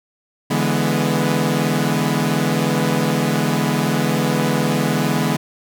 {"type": "chord", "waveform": "sawtooth", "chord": "E dominant seventh", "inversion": "third", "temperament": "equal with one note detuned", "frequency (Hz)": [145.06, 164.81, 207.7, 246.9], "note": ["D3", "E3", "G#3", "B3"], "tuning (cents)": [-21, 0, 0, 0], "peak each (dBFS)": -18, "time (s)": [0.5, 5.37], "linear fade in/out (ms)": 10, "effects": []}